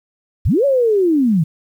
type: linear two-way sweep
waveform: sine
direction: up then down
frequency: 41.2 to 573 to 145.8 Hz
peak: -11 dBFS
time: 0.45-1.44 s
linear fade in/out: 10 ms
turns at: 0.65 s
effects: 8-bit